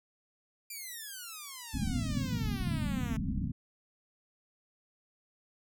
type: exponential sweep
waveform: 5% pulse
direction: down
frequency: 2405 to 215.7 Hz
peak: -31 dBFS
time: 0.7-3.17 s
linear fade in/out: 5 ms
type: low-pass noise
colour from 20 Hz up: white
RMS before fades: -33 dBFS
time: 1.73-3.52 s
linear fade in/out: 10 ms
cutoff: 270 Hz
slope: 96 dB/octave
effects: none